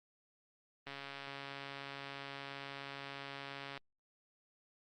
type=click train; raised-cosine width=0.3 ms; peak=-29 dBFS; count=405; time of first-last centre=0.87-3.776 s; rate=139 Hz; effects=Opus 24 kbps